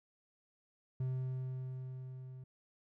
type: tone with level ramp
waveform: triangle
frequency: 129.3 Hz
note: C3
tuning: 20 cents flat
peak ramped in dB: -31 to -45 dBFS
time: 1-2.44 s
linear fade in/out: 5 ms
effects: none